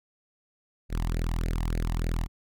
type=tone with flanger; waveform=sawtooth; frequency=41.2 Hz; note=E1; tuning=in tune; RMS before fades=-28 dBFS; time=0.89-2.28 s; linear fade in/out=50 ms; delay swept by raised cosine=0.44 to 1.07 ms; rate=3.4 Hz; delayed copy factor=+1; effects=none